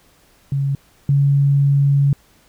sine tone pair in turn, 138.59 / 140.44 Hz, C#3 / C#3, 0 / +23 cents, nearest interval unison, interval 23 cents, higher second, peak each -16 / -11 dBFS, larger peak second, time 0.52-0.75 / 1.09-2.13 s, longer second, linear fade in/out 2 ms, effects pink hiss -54 dBFS RMS until 2.48 s

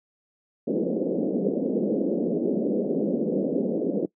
pink band-pass noise, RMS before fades -25 dBFS, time 0.67-4.06 s, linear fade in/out 10 ms, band 190 to 540 Hz, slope 48 dB/octave, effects noise-tail reverb RT60 0.1 s tail -21 dB re dry

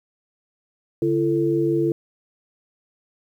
sine tone cluster, 142.2 / 337.4 / 443.2 Hz, C#3 / E4 / A4, +45 / +40 / +13 cents, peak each -26 / -19 / -24 dBFS, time 1.02-1.92 s, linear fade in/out 2 ms, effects 9-bit

